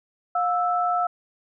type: tone pair together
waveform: sine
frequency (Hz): 711.5 / 1318.5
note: F5 / E6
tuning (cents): +32 / 0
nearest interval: major seventh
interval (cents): 1068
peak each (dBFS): -22 / -24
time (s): 0.35-1.07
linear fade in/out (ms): 5
effects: none